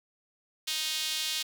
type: tone with high-pass filter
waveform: sawtooth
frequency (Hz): 312.2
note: D#4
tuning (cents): +6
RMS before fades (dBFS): -32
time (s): 0.67-1.43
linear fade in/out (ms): 10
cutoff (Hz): 3500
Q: 2
effects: none